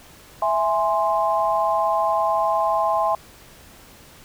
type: chord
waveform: sine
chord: E augmented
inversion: none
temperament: equal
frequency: 659.3 / 830.6 / 1046.5 Hz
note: E5 / G#5 / B#5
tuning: 0 / 0 / 0 cents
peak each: -22 dBFS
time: 0.42-3.15 s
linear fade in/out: 2 ms
effects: pink hiss -47 dBFS RMS until 4.24 s